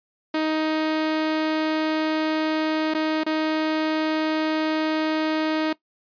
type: tone with dropouts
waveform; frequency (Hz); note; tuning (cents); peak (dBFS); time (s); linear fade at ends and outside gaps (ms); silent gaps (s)
sawtooth; 312.9; D#4; +10; -17; 0.34-5.73; 5; 2.939-2.947 / 3.236-3.263
effects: noise-tail reverb RT60 0.1 s tail -19 dB re dry + resampled to 11025 Hz